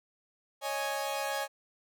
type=chord; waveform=sawtooth; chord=C# suspended second; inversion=none; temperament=equal; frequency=554.4 / 622.3 / 830.6 Hz; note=C#5 / D#5 / G#5; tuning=0 / 0 / 0 cents; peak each=-32 / -35 / -31 dBFS; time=0.61-1.48 s; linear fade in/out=50 ms; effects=none